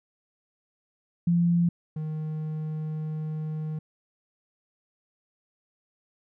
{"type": "tone pair in turn", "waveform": ["sine", "triangle"], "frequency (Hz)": [171.9, 155.35], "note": ["F3", "D#3"], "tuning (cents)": [-27, -2], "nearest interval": "major second", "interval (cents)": 175, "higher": "first", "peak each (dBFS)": [-19, -27], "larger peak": "first", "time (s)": [[1.27, 1.69], [1.96, 3.79]], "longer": "second", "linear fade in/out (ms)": 5, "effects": []}